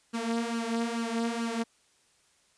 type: tone with flanger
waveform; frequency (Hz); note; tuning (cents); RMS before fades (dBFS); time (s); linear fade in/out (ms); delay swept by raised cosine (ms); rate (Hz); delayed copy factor
sawtooth; 231.2; A#3; -14; -31; 0.13-1.64; 20; 0.68 to 4.58; 2.3; +0.65
effects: white hiss -66 dBFS RMS until 2.57 s + resampled to 22050 Hz